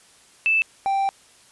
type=tone pair in turn; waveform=sine / triangle; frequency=2637 / 784 Hz; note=E7 / G5; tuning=0 / 0 cents; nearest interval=octave + major sixth; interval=2100 cents; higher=first; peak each=-16 / -17 dBFS; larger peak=first; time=0.46-0.62 / 0.86-1.09 s; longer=second; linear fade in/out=0 ms; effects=white hiss -53 dBFS RMS until 1.51 s + resampled to 24000 Hz